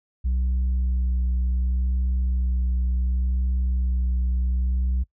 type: tone with vibrato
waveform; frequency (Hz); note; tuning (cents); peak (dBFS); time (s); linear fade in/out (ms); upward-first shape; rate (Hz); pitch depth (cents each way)
sine; 62.5; B1; +21; -17; 0.24-5.04; 20; sine; 0.69; 15
effects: noise-tail reverb RT60 0.1 s tail -23 dB re dry + tanh soft clip ceiling -19 dBFS